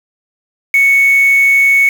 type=tone with quantisation; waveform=sine; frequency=2217 Hz; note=C#7; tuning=in tune; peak=-6 dBFS; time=0.74-1.89 s; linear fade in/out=2 ms; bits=4; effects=none